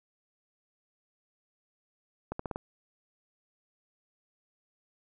accelerating click train, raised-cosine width 1 ms, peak -20 dBFS, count 5, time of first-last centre 2.32-2.559 s, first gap 74 ms, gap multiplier 0.86, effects none

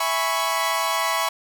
sawtooth chord, C# minor seventh, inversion first, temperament equal, 659.3 / 830.6 / 987.8 / 1108.7 Hz, E5 / G#5 / B5 / C#6, 0 / 0 / 0 / 0 cents, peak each -24 / -26 / -22 / -21 dBFS, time 0-1.29 s, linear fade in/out 5 ms, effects none

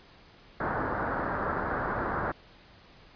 white low-pass noise, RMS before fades -31 dBFS, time 0.6-2.32 s, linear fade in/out 5 ms, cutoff 1600 Hz, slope 48 dB/octave, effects pink hiss -55 dBFS RMS until 3.15 s + resampled to 11025 Hz

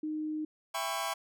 sine tone, 308.1 Hz, D#4, 17 cents flat, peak -32 dBFS, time 0.03-0.45 s, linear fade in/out 5 ms
sawtooth chord, C# half-diminished seventh, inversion first, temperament just, 665.2 / 798.3 / 997.9 / 1108.7 Hz, E5 / G5 / B5 / C#6, +16 / +31 / +18 / 0 cents, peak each -34 dBFS, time 0.74-1.14 s, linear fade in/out 10 ms
effects none

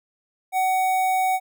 square tone with notch filter, 750 Hz, F#5, 23 cents sharp, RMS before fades -21 dBFS, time 0.52-1.4 s, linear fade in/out 50 ms, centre 4800 Hz, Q 0.69, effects none

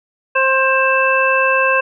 harmonic tone, 529 Hz, C5, 19 cents sharp, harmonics 1 / 2 / 3 / 5, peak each -17 / -17 / -17 / -17 dBFS, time 0.35-1.81 s, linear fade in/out 10 ms, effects none

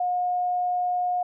sine tone, 719 Hz, F#5, 50 cents flat, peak -22 dBFS, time 0-1.23 s, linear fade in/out 5 ms, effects none

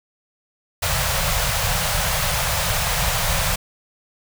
pink band-stop noise, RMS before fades -21 dBFS, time 0.82-3.56 s, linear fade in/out 10 ms, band 170 to 520 Hz, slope 48 dB/octave, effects none

